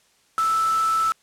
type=tone in noise; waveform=sine; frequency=1318 Hz; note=E6; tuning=1 cent flat; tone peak=-18 dBFS; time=0.38-1.12 s; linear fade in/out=0 ms; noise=white; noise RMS=-34 dBFS; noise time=0.38-1.12 s; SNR=+13 dB; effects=white hiss -61 dBFS RMS until 1.22 s + low-pass 9000 Hz 12 dB/octave